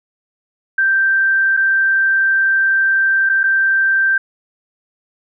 sine tone with dropouts, 1568 Hz, G6, in tune, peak -11 dBFS, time 0.78-4.18 s, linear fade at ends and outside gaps 5 ms, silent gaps 1.568-1.572 / 3.292-3.296 / 3.433-3.438 s, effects none

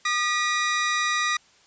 sawtooth tone pair together, 1218.3 / 1934 Hz, D#6 / B6, -37 / -37 cents, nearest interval minor sixth, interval 800 cents, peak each -21 dBFS, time 0.05-1.37 s, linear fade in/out 5 ms, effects white hiss -57 dBFS RMS until 1.66 s + resampled to 16000 Hz

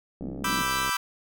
pink band-pass noise, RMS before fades -36 dBFS, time 0.21-0.62 s, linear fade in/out 5 ms, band 160 to 340 Hz, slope 96 dB/octave
click train, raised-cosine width 2 ms, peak -25 dBFS, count 46, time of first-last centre 0.21-0.893 s, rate 65.9 Hz
sawtooth chord, E minor seventh, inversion second, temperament equal, 987.8 / 1174.7 / 1318.5 / 1568 Hz, B5 / D6 / E6 / G6, 0 / 0 / 0 / 0 cents, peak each -27 dBFS, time 0.44-0.97 s, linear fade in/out 5 ms
effects none

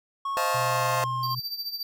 triangle tone with pitch glide, 1100 to 1063.1 Hz, C#6 to C6, -14 to +27 cents, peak -25 dBFS, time 0.25-1.35 s, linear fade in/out 5 ms, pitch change -59 cents, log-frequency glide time 0.38-1.08 s
sawtooth chord, F dominant seventh, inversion second, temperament just, 523.8 / 628.6 / 698.5 / 873.1 Hz, C5 / Eb5 / F5 / A5, +2 / +18 / 0 / -14 cents, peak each -27 dBFS, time 0.37-1.04 s, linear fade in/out 0 ms
sine tone, 125.1 Hz, B2, 23 cents sharp, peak -32 dBFS, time 0.54-1.4 s, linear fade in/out 10 ms
square tone with tremolo, 4657 Hz, D8, 15 cents flat, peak -28 dBFS, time 1.23-1.83 s, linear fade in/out 2 ms, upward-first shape triangle, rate 14 Hz, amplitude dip 80%
effects none

